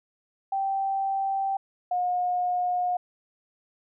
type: tone pair in turn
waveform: sine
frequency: 780 / 719 Hz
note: G5 / F#5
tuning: -9 / -50 cents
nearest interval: minor second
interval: 141 cents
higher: first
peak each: -24 / -23 dBFS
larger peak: second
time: 0.52-1.57 / 1.91-2.97 s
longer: second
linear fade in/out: 5 ms
effects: none